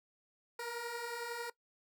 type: beating tone pair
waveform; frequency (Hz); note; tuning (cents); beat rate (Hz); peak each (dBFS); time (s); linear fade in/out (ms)
15% pulse; 464 / 475; A#4 / A#4; -8 / +33; 11; -39 / -34; 0.59-1.5; 5
effects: noise-tail reverb RT60 0.1 s tail -21 dB re dry